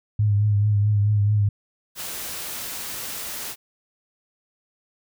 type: tone with vibrato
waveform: sine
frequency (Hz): 103.83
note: G#2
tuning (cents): 0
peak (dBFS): -16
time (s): 0.19-1.49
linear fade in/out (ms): 5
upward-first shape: triangle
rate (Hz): 4.6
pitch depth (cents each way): 47
type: noise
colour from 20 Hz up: white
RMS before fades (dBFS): -32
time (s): 1.95-3.56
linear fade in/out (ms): 50
effects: none